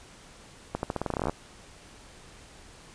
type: accelerating click train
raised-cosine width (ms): 1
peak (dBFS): -14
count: 16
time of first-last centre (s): 0.75-1.296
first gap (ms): 81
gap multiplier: 0.87
effects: pink hiss -51 dBFS RMS until 2.94 s + resampled to 22050 Hz